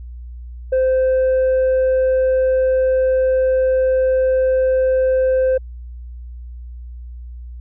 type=tone; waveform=sine; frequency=519 Hz; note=C5; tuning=14 cents flat; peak=-10 dBFS; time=0.72-5.58 s; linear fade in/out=10 ms; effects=tanh soft clip ceiling -12 dBFS + added 60 Hz sine -30 dBFS peak until 7.6 s